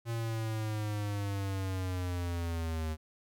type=linear sweep; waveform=square; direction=down; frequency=116.54 to 77.78 Hz; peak=-33 dBFS; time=0.05-2.97 s; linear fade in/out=50 ms; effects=none